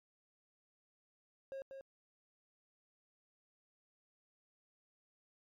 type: tone with echo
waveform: triangle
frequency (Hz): 540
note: C#5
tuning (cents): -45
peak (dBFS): -40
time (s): 1.52-1.62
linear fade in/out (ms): 0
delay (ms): 190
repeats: 1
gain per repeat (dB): -5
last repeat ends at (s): 1.81
effects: MP3 96 kbps